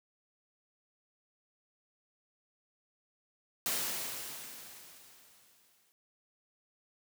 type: noise with exponential decay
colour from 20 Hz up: white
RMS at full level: -32 dBFS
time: 3.66-5.92 s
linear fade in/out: 0 ms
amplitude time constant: 490 ms
effects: high-pass 100 Hz 12 dB/octave